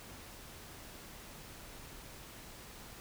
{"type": "silence", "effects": ["pink hiss -51 dBFS RMS until 3 s"]}